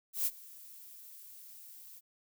violet noise with ADSR envelope, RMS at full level -30 dBFS, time 0.13-2.01 s, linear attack 130 ms, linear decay 43 ms, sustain -22 dB, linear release 35 ms, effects none

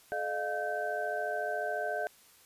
sine tone cluster, 430.2 / 610 / 704 / 1544 Hz, A4 / D#5 / F5 / G6, -39 / -34 / +14 / -27 cents, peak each -39 / -36 / -35 / -37 dBFS, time 0.12-2.07 s, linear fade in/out 0 ms, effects white hiss -60 dBFS RMS until 2.45 s + resampled to 32000 Hz

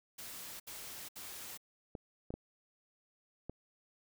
white noise bursts, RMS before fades -47 dBFS, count 3, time 0.18-1.576 s, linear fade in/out 10 ms, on 420 ms, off 68 ms
clicks, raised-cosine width 2 ms, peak -28 dBFS, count 4, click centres 1.952 / 2.305 / 2.34 / 3.496 s
effects none

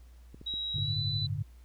clicks, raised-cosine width 3 ms, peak -34 dBFS, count 4, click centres 0.345 / 0.414 / 0.539 / 0.784 s
sine tone with pitch glide, 3850 to 3986 Hz, B7 to B7, -45 to +15 cents, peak -32 dBFS, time 0.46-1.27 s, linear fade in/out 10 ms, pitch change +60 cents, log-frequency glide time 0.77-0.97 s
sine chord, G suspended second, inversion none, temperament equal with one note detuned, 98 / 110 / 145.48 Hz, G2 / A2 / D3, 0 / 0 / -16 cents, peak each -35 dBFS, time 0.74-1.43 s, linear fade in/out 10 ms
effects added 60 Hz sine -50 dBFS peak until 1.64 s + pink hiss -67 dBFS RMS until 1.64 s

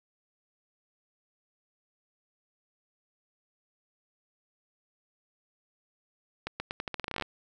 accelerating click train, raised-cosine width 0.3 ms, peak -17 dBFS, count 16, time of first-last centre 6.47-7.223 s, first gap 130 ms, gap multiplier 0.84, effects none

